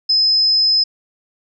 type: tone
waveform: sine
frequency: 5100 Hz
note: D#8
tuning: 42 cents sharp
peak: -11 dBFS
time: 0.09-0.84 s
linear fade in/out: 10 ms
effects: none